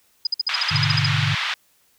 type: tone bursts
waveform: sine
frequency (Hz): 4978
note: D#8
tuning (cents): 0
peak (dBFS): -17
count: 12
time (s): 0.25-1.062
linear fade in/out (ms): 5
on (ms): 20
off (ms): 52
type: band-pass noise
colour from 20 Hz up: white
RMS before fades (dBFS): -25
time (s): 0.49-1.54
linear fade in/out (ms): 2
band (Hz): 980 to 3700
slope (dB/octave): 24
type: chord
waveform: sine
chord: G# diminished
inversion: none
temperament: just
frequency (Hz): 103.83 / 124.59 / 149.51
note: G#2 / B2 / D3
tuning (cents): 0 / +16 / +31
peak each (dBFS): -24 / -25 / -22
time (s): 0.71-1.35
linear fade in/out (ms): 10
effects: white hiss -61 dBFS RMS until 1.98 s